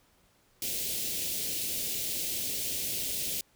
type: band-stop noise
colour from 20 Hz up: white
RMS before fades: -33 dBFS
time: 0.62-3.41 s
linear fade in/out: 2 ms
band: 550 to 2500 Hz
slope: 24 dB/octave
effects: pink hiss -66 dBFS RMS until 3.55 s